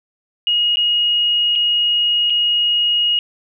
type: tone with dropouts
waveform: sine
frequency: 2880 Hz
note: F#7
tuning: 47 cents flat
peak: -13 dBFS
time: 0.47-3.19 s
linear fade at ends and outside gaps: 1 ms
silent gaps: 0.758-0.77 / 1.554-1.558 / 2.299-2.303 s
effects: none